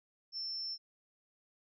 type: tone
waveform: sine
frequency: 5360 Hz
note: E8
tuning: 28 cents sharp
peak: -37 dBFS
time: 0.32-0.78 s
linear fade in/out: 50 ms
effects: none